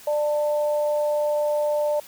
sine tone pair together, 594 / 890 Hz, D5 / A5, +20 / +20 cents, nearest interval perfect fifth, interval 700 cents, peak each -20 / -31 dBFS, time 0.07-2 s, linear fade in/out 5 ms, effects white hiss -46 dBFS RMS until 2.07 s

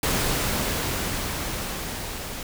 pink noise with level ramp, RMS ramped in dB -23 to -34 dBFS, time 0.03-2.43 s, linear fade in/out 2 ms, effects none

